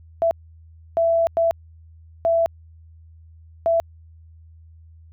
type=tone bursts at uneven times; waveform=sine; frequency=666 Hz; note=E5; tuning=18 cents sharp; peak=-15 dBFS; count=5; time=0.22-0.31 / 0.97-1.27 / 1.37-1.51 / 2.25-2.46 / 3.66-3.8 s; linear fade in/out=0 ms; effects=added 81 Hz sine -44 dBFS peak until 5.12 s